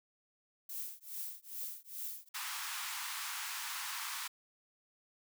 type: noise with tremolo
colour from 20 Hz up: violet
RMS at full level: -40 dBFS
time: 0.69-2.29 s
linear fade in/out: 5 ms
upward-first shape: triangle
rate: 2.4 Hz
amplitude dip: 100%
type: high-pass noise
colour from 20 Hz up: pink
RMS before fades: -41 dBFS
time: 2.34-4.28 s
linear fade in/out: 10 ms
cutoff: 920 Hz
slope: 48 dB/octave
effects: none